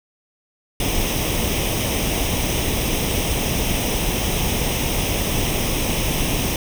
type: noise with comb filter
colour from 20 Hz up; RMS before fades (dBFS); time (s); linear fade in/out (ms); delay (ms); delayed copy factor
pink; -21; 0.8-6.56; 2; 0.34; +0.65
effects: none